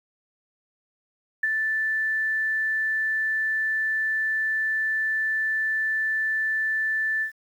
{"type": "tone with ADSR envelope", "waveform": "sine", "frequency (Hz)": 1760, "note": "A6", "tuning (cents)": 0, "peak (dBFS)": -18, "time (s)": [1.43, 7.32], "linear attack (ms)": 6, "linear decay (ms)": 26, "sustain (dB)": -4, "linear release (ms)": 100, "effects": ["9-bit"]}